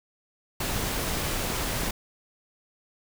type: noise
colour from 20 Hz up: pink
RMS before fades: -29 dBFS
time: 0.6-1.91 s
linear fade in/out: 5 ms
type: click train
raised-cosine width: 3 ms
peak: -20 dBFS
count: 4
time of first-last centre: 0.84-1.833 s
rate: 3.02 Hz
effects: none